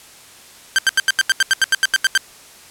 sawtooth tone bursts, 1568 Hz, G6, in tune, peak -7 dBFS, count 14, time 0.76-2.176 s, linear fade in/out 0 ms, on 25 ms, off 82 ms, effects white hiss -43 dBFS RMS until 2.7 s + low-pass 11000 Hz 12 dB/octave

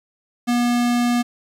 square tone, 241.2 Hz, B3, 41 cents flat, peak -17 dBFS, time 0.47-1.23 s, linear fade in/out 20 ms, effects low-pass 12000 Hz 12 dB/octave + 9-bit

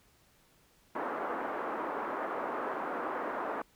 white band-pass noise, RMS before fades -36 dBFS, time 0.95-3.62 s, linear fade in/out 5 ms, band 260 to 1300 Hz, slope 24 dB/octave, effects pink hiss -66 dBFS RMS until 3.75 s

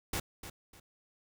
pink noise with echo, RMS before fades -34 dBFS, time 0.13-0.2 s, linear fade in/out 5 ms, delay 300 ms, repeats 2, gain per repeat -11 dB, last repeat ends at 0.8 s, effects none

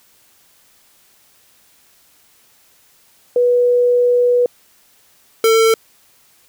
sine / square tone pair in turn, 488.8 / 448.5 Hz, B4 / A4, -18 / +33 cents, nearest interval minor second, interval 149 cents, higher first, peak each -10 dBFS, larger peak neither, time 3.36-4.46 / 5.44-5.74 s, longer first, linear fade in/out 2 ms, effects white hiss -53 dBFS RMS until 6.48 s

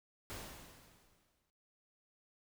pink noise with exponential decay, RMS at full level -44 dBFS, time 0.3-1.5 s, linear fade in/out 0 ms, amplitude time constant 260 ms, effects noise-tail reverb RT60 0.5 s tail -21 dB re dry

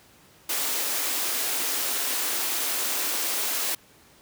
white high-pass noise, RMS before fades -27 dBFS, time 0.49-3.75 s, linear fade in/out 5 ms, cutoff 240 Hz, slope 96 dB/octave, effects pink hiss -55 dBFS RMS until 4.21 s + high-pass 80 Hz 12 dB/octave

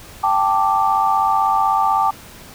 sine chord, G suspended second, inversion none, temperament equal, 784 / 880 / 1174.7 Hz, G5 / A5 / D6, 0 / 0 / 0 cents, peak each -18 dBFS, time 0.23-2.11 s, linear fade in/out 10 ms, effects pink hiss -40 dBFS RMS until 2.54 s

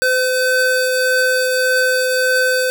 square tone pair together, 510 / 1528.3 Hz, C5 / G6, -44 / -44 cents, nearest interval octave + perfect fifth, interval 1900 cents, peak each -17 dBFS, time 0.02-2.7 s, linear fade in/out 0 ms, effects none

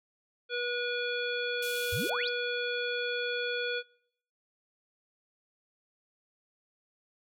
harmonic tone, 485.5 Hz, B4, 30 cents flat, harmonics 1 / 3 / 5 / 7 / 9, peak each -34 / -35 / -39 / -38 / -45 dBFS, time 0.49-3.83 s, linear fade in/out 50 ms
white band-pass noise, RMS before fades -42 dBFS, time 1.62-2.1 s, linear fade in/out 5 ms, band 2300 to 16000 Hz, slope 96 dB/octave
sine exponential sweep, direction up, 74.6 to 5274 Hz, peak -32 dBFS, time 1.92-2.29 s, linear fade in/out 10 ms
effects noise-tail reverb RT60 0.7 s tail -25 dB re dry

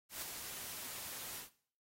white noise with ADSR envelope, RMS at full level -41 dBFS, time 0.09-1.5 s, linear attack 130 ms, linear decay 10 ms, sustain -5 dB, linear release 120 ms, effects noise-tail reverb RT60 0.5 s tail -17 dB re dry + AAC 48 kbps

